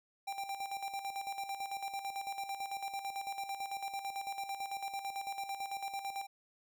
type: tone with tremolo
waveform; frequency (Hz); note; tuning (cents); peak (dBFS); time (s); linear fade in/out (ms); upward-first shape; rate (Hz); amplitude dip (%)
square; 789; G5; +11; -37; 0.27-6.27; 10; square; 9; 60
effects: none